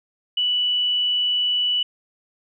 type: tone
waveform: sine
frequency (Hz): 2960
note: F#7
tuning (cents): 0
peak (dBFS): -18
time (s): 0.37-1.83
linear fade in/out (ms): 5
effects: none